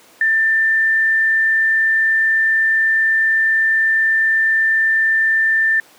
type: tone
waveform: sine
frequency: 1784 Hz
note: A6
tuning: 23 cents sharp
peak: -12 dBFS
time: 0.21-5.8 s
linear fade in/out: 2 ms
effects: pink hiss -47 dBFS RMS until 5.98 s + high-pass 300 Hz 12 dB/octave